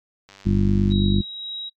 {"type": "click train", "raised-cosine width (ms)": 0.2, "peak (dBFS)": -28, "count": 63, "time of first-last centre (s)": [0.29, 0.922], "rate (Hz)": 98.1}
{"type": "harmonic tone", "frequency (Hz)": 49, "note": "G1", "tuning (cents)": 0, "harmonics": [1, 2, 3, 4, 5, 6, 7], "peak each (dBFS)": [-22, -21, -28, -19, -31, -32, -28], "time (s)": [0.45, 1.22], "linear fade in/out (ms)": 20}
{"type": "tone with tremolo", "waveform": "sine", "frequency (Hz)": 3833, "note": "A#7", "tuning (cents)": 47, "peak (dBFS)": -28, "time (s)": [0.9, 1.7], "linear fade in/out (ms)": 20, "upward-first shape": "sine", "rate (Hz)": 1.9, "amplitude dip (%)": 35}
{"effects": ["noise-tail reverb RT60 0.1 s tail -23 dB re dry", "MP3 96 kbps"]}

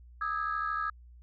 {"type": "tone cluster", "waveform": "sine", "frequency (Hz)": [1218, 1291, 1650], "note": ["D#6", "E6", "G#6"], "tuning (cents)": [-37, -37, -12], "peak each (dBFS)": [-34, -32, -35], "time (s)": [0.21, 0.9], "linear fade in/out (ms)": 5, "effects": ["tanh soft clip ceiling -22 dBFS", "added 60 Hz sine -50 dBFS peak until 1.22 s"]}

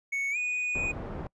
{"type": "tone with pitch glide", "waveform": "triangle", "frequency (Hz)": [2217, 2474], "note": ["C#7", "D#7"], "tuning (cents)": [0, -10], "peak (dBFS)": -26, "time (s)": [0.12, 0.92], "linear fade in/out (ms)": 10, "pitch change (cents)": 190, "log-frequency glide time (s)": [0.31, 0.37]}
{"type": "low-pass noise", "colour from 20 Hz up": "pink", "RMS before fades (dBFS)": -37, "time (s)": [0.75, 1.27], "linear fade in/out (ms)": 2, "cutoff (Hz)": 920, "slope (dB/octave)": 12}
{"effects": ["noise-tail reverb RT60 0.1 s tail -26 dB re dry", "resampled to 24000 Hz"]}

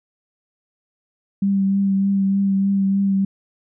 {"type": "tone with vibrato", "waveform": "sine", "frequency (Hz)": 196, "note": "G3", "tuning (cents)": 0, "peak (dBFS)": -15, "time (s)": [1.42, 3.25], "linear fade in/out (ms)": 5, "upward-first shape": "triangle", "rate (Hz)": 3.3, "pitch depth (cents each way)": 22, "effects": []}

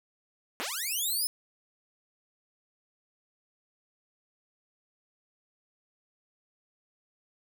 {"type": "linear sweep", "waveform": "5% pulse", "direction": "up", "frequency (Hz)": [196, 5274], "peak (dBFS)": -21, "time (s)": [0.6, 1.27], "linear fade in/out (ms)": 0, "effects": []}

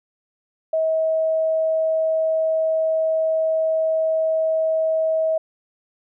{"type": "tone", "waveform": "sine", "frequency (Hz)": 640, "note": "D#5", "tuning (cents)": 49, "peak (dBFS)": -17, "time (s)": [0.73, 5.38], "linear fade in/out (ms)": 5, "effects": []}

